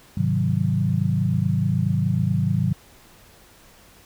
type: chord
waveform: sine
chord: Ab dominant seventh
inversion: none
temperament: equal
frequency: 103.83 / 130.81 / 155.56 / 185 Hz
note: Ab2 / C3 / Eb3 / Gb3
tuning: 0 / 0 / 0 / 0 cents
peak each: -24 dBFS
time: 0.17-2.73 s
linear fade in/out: 5 ms
effects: pink hiss -51 dBFS RMS until 4.05 s